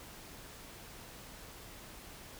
silence, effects pink hiss -51 dBFS RMS until 2.39 s

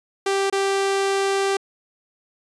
sawtooth tone with dropouts, 392 Hz, G4, in tune, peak -15 dBFS, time 0.26-1.57 s, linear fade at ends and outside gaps 5 ms, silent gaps 0.5-0.525 s, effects resampled to 22050 Hz

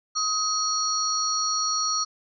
sine tone cluster, 1261 / 4382 / 5720 Hz, D#6 / C#8 / F8, +23 / -21 / +41 cents, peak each -27 dBFS, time 0.15-2.05 s, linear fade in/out 20 ms, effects none

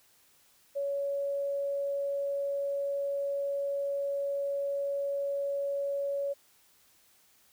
sine tone, 561 Hz, C#5, 21 cents sharp, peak -29 dBFS, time 0.75-6.34 s, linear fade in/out 20 ms, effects white hiss -64 dBFS RMS until 7.52 s

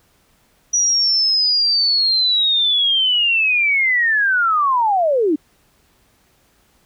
sine linear sweep, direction down, 5850 to 278.9 Hz, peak -13 dBFS, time 0.73-5.36 s, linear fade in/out 10 ms, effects pink hiss -58 dBFS RMS until 6.85 s

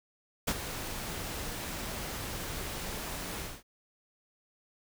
pink noise with ADSR envelope, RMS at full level -28 dBFS, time 0.47-3.63 s, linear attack 11 ms, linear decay 54 ms, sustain -10 dB, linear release 220 ms, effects none

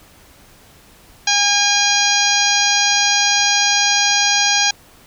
harmonic tone, 814 Hz, G#5, 35 cents flat, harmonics 1 / 2 / 3 / 4 / 5 / 6 / 7 / 8, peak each -21 / -21 / -21 / -21 / -21 / -21 / -21 / -21 dBFS, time 1.27-4.71 s, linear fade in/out 5 ms, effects pink hiss -47 dBFS RMS until 5.06 s

